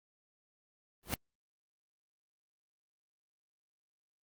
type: noise with exponential growth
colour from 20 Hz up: pink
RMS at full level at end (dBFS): -29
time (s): 1.03-1.14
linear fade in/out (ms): 0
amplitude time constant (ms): 23
effects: Opus 32 kbps